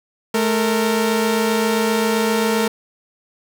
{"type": "tone pair together", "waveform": "sawtooth", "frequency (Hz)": [216.2, 460], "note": ["A3", "A#4"], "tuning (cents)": [-30, -23], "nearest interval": "octave + minor second", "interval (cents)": 1307, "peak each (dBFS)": -15, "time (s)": [0.34, 2.68], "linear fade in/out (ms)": 5, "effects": []}